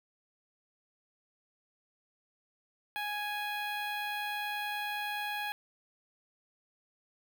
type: tone with notch filter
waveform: 15% pulse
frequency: 830.6 Hz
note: G#5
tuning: in tune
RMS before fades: -36 dBFS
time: 2.96-5.52 s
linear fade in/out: 0 ms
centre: 7500 Hz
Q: 0.88
effects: none